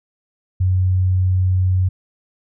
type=tone; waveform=sine; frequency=92.5 Hz; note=F#2; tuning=in tune; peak=-13 dBFS; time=0.6-1.89 s; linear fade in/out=10 ms; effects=none